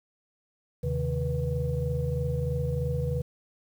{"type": "tone cluster", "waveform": "sine", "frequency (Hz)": [78.5, 132.8, 155.9, 488.1], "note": ["D#2", "C3", "D#3", "B4"], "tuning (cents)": [16, 26, 4, -20], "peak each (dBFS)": [-31, -29, -32, -32], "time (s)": [0.83, 3.22], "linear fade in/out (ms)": 10, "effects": ["tanh soft clip ceiling -17 dBFS", "9-bit"]}